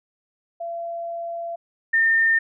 sine tone pair in turn, 679 / 1812.7 Hz, F5 / A#6, -49 / -49 cents, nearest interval octave + perfect fourth, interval 1700 cents, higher second, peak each -27 / -15 dBFS, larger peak second, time 0.6-1.56 / 1.93-2.39 s, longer first, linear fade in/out 10 ms, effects none

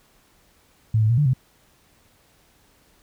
sine tone with pitch steps, 109.9 / 108.4 / 118.1 / 147.7 / 129.4 Hz, A2 / A2 / A#2 / D3 / C3, -2 / -25 / +23 / +10 / -19 cents, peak -15 dBFS, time 0.94-1.335 s, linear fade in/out 5 ms, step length 79 ms, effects pink hiss -59 dBFS RMS until 3.02 s

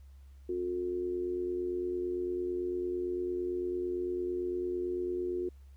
sine tone with amplitude modulation, 359.3 Hz, F4, 49 cents sharp, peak -28 dBFS, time 0.49-5.49 s, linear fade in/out 5 ms, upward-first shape sine, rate 88.9 Hz, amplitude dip 65%, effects added 68 Hz sine -50 dBFS peak until 5.76 s + pink hiss -72 dBFS RMS until 5.76 s

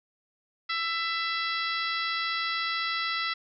harmonic tone with a mistuned harmonic, 666 Hz, E5, 18 cents sharp, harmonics 2 / 3 / 4 / 5 / 6 / 7 / 8, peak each -32 / -32 / -38 / -37 / -36 / -39 / -41 dBFS, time 0.69-3.34 s, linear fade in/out 10 ms, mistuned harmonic 8, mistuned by -25 cents, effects none

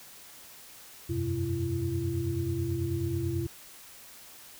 sine tone cluster, 87.9 / 97.1 / 128.3 / 337.5 Hz, F2 / G2 / C3 / E4, +12 / -16 / -34 / +41 cents, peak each -35 / -34 / -33 / -32 dBFS, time 1.09-3.47 s, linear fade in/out 10 ms, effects white hiss -50 dBFS RMS until 4.59 s

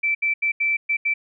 sine tone bursts at uneven times, 2329 Hz, D7, 15 cents flat, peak -18 dBFS, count 6, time 0.03-0.15 / 0.22-0.34 / 0.42-0.52 / 0.6-0.77 / 0.89-0.97 / 1.05-1.14 s, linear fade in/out 10 ms, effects none

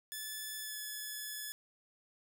5% pulse tone with pitch glide, 1734 to 1714.1 Hz, A6 to A6, -26 to -46 cents, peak -30 dBFS, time 0.12-1.52 s, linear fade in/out 0 ms, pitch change -20 cents, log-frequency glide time 0.61-0.77 s, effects none

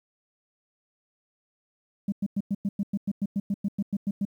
sine tone bursts, 200 Hz, G3, 35 cents sharp, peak -22 dBFS, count 16, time 2.08-4.252 s, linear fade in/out 5 ms, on 42 ms, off 100 ms, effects tanh soft clip ceiling -20 dBFS + 10-bit

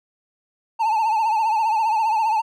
triangle tone with vibrato, 880 Hz, A5, in tune, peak -15 dBFS, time 0.79-2.42 s, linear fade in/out 20 ms, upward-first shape triangle, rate 15 Hz, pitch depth 92 cents each way, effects none

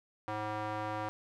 square tone with band-pass filter, 106.8 Hz, G#2, 49 cents sharp, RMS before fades -37 dBFS, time 0.28-1.09 s, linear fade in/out 0 ms, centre 930 Hz, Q 1.4, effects none

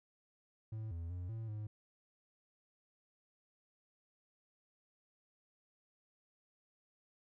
triangle tone with pitch steps, 109.8 / 83.9 / 89.2 / 112.2 / 106.6 Hz, A2 / E2 / F2 / A2 / G#2, -3 / +31 / +37 / +34 / +46 cents, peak -38 dBFS, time 0.72-1.67 s, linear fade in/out 5 ms, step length 190 ms, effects none

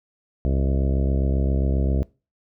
harmonic tone with a mistuned harmonic, 67.5 Hz, C#2, 45 cents flat, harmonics 1 / 2 / 3 / 4 / 5 / 6 / 7 / 8 / 9 / 10, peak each -20 / -26 / -30 / -32 / -34 / -36 / -37 / -38 / -39 / -40 dBFS, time 0.45-2.03 s, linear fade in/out 0 ms, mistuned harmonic 10, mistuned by -47 cents, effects noise-tail reverb RT60 0.3 s tail -22 dB re dry

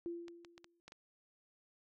sine tone with exponential decay, 342 Hz, F4, 36 cents flat, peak -37 dBFS, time 0.06-0.8 s, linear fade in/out 0 ms, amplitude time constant 160 ms
clicks, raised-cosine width 0.2 ms, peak -36 dBFS, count 6, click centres 0.282 / 0.448 / 0.579 / 0.644 / 0.88 / 0.921 s
effects none

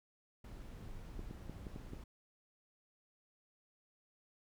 brown noise, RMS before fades -49 dBFS, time 0.44-2.04 s, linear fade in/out 5 ms
clicks, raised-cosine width 3 ms, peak -33 dBFS, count 6, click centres 1.193 / 1.311 / 1.496 / 1.668 / 1.761 / 1.934 s
effects none

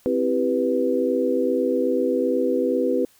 sine chord, C major seventh, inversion none, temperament equal, 261.6 / 329.6 / 392 / 493.9 Hz, C4 / E4 / G4 / B4, 0 / 0 / 0 / 0 cents, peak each -24 / -27 / -25 / -22 dBFS, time 0.06-3.05 s, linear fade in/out 0 ms, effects white hiss -57 dBFS RMS until 3.19 s

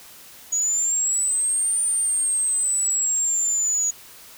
sine exponential two-way sweep, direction up then down, 6760 to 9070 to 6760 Hz, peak -19 dBFS, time 0.52-3.91 s, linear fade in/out 10 ms, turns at 1.81 s, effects white hiss -45 dBFS RMS until 4.37 s

